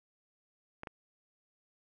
clicks, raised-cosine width 0.5 ms, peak -26 dBFS, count 2, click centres 0.834 / 0.872 s, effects none

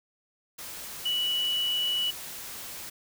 sine tone in noise, 2948 Hz, F#7, 7 cents flat, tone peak -25 dBFS, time 1.05-2.11 s, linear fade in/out 10 ms, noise white, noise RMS -40 dBFS, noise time 0.58-2.9 s, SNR +12 dB, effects none

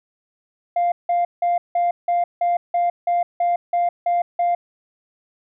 sine tone bursts, 698.5 Hz, F5, in tune, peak -14 dBFS, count 12, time 0.76-4.55 s, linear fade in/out 5 ms, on 160 ms, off 170 ms, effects tanh soft clip ceiling -14 dBFS

